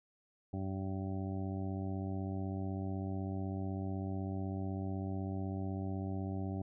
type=harmonic tone; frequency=96 Hz; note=G2; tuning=36 cents flat; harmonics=1 / 2 / 3 / 4 / 6 / 7 / 8; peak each=-38 / -41 / -43 / -48 / -53 / -51 / -51 dBFS; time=0.53-6.62 s; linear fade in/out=5 ms; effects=none